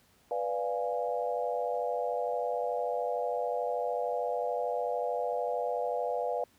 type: chord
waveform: sine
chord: B diminished seventh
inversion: none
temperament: equal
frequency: 493.9 / 587.3 / 698.5 / 830.6 Hz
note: B4 / D5 / F5 / Ab5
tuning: 0 / 0 / 0 / 0 cents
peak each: -33 / -35 / -34 / -38 dBFS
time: 0.31-6.44 s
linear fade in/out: 2 ms
effects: pink hiss -65 dBFS RMS until 6.58 s + high-pass 60 Hz 12 dB/octave